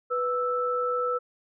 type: tone pair together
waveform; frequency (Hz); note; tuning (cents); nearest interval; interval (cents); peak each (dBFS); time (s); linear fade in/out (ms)
sine; 493.9 / 1318.5; B4 / E6; 0 / 0; octave + perfect fourth; 1700; -27; 0.1-1.19; 20
effects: none